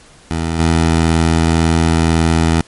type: tone with level steps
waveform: 15% pulse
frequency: 81.9 Hz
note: E2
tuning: 11 cents flat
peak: -10 / -4 dBFS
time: 0.31-2.61 s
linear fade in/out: 0 ms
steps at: 0.59 s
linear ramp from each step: 5 ms
effects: pink hiss -44 dBFS RMS until 2.67 s + MP3 48 kbps